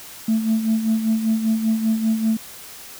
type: tone with tremolo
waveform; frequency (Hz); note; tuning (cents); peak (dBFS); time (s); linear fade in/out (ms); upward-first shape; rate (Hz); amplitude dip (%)
sine; 221.6; A3; +13; -13; 0.28-2.37; 5; sine; 5.1; 65
effects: tanh soft clip ceiling -12 dBFS + white hiss -39 dBFS RMS until 2.99 s